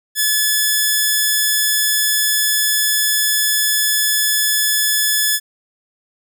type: tone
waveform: 5% pulse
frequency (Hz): 1720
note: A6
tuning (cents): -40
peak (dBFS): -3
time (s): 0.15-5.4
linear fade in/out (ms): 50
effects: none